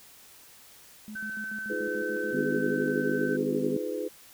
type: tone with tremolo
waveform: sine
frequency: 213.2 Hz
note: G#3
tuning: 46 cents sharp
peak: -38 dBFS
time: 1.08-2.88 s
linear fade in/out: 0 ms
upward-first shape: square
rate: 6.9 Hz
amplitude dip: 80%
type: tone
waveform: sine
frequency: 1533 Hz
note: G6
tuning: 39 cents flat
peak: -33 dBFS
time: 1.15-3.37 s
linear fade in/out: 10 ms
type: chord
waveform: sine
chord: F half-diminished seventh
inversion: third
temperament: just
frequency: 314.3 / 349.2 / 419.1 / 502.9 Hz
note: Eb4 / F4 / Ab4 / Cb5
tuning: +18 / 0 / +16 / +31 cents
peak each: -36 / -38 / -34 / -34 dBFS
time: 1.69-4.09 s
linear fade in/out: 20 ms
type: harmonic tone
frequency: 50.9 Hz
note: G#1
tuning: 34 cents flat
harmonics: 3 / 4 / 5 / 6 / 7 / 8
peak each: -38 / -37 / -30 / -38 / -37 / -32 dBFS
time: 2.33-3.77 s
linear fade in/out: 5 ms
effects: white hiss -53 dBFS RMS until 4.33 s